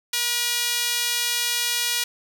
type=tone with high-pass filter; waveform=sawtooth; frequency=480 Hz; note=B4; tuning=49 cents flat; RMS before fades=-24 dBFS; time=0.13-2.04 s; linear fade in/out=5 ms; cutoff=3000 Hz; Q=0.91; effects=none